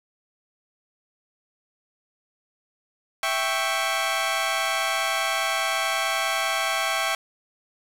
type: chord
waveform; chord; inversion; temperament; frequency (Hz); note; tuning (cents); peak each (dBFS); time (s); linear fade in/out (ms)
15% pulse; C# diminished; first; equal; 659.3 / 784 / 1108.7; E5 / G5 / C#6; 0 / 0 / 0; -21; 3.23-7.15; 2
effects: low-pass 12000 Hz 12 dB/octave + 7-bit